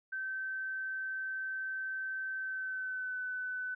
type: tone with pitch glide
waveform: sine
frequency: 1544 to 1506.1 Hz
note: G6 to F#6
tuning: -27 to +30 cents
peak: -35 dBFS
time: 0.12-3.75 s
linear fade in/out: 10 ms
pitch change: -43 cents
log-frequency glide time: 2.38-3.19 s
effects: none